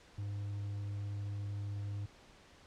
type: tone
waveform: triangle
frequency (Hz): 101.6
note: G#2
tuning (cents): -38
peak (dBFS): -35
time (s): 0.18-2.06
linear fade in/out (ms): 5
effects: pink hiss -60 dBFS RMS until 2.66 s + low-pass 6000 Hz 12 dB/octave